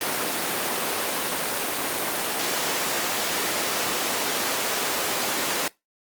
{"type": "high-pass noise", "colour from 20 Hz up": "pink", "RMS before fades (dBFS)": -26, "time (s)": [0.01, 5.68], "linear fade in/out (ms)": 2, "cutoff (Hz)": 350, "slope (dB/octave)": 12, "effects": ["noise-tail reverb RT60 0.2 s tail -22 dB re dry", "Opus 32 kbps"]}